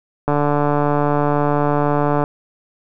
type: click train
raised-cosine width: 1 ms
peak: -4 dBFS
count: 287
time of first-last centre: 0.28-2.239 s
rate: 146 Hz
effects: none